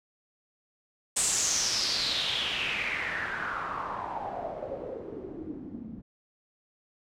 white noise with low-pass filter sweep, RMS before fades -32 dBFS, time 1.16-6.02 s, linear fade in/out 10 ms, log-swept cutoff 8300 to 210 Hz, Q 5.1, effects none

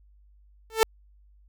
sawtooth tone with exponential growth, 444.4 Hz, A4, 17 cents sharp, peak -9 dBFS, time 0.7-0.83 s, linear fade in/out 0 ms, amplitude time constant 28 ms, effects added 50 Hz sine -54 dBFS peak until 1.48 s

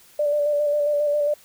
sine tone with vibrato, 587.3 Hz, D5, in tune, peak -18 dBFS, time 0.19-1.34 s, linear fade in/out 5 ms, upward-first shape square, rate 7.4 Hz, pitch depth 21 cents each way, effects white hiss -52 dBFS RMS until 1.44 s

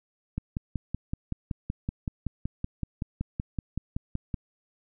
click train, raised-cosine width 5 ms, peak -17 dBFS, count 22, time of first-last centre 0.38-4.342 s, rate 5.3 Hz, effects none

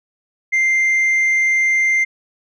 sine tone, 2093 Hz, C7, in tune, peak -10 dBFS, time 0.52-2.05 s, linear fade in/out 20 ms, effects tanh soft clip ceiling -12 dBFS

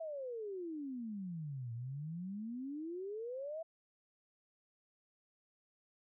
sine exponential two-way sweep, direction down then up, 666 to 113.7 to 666 Hz, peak -40 dBFS, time 0-3.63 s, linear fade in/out 10 ms, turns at 1.73 s, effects none

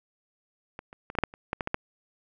clicks, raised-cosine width 0.5 ms, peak -23 / -30 / -22 / -23 / -6 / -8 / -30 / -13 / -14 / -14 / -10 dBFS, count 11, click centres 0.791 / 0.929 / 1.101 / 1.152 / 1.187 / 1.237 / 1.339 / 1.531 / 1.608 / 1.674 / 1.744 s, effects none

